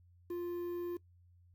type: tone with quantisation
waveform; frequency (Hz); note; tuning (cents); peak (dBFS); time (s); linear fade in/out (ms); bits
triangle; 349.2; F4; 0; -34; 0.3-0.97; 5; 10
effects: noise-tail reverb RT60 0.1 s tail -19 dB re dry + added 88 Hz sine -61 dBFS peak until 1.54 s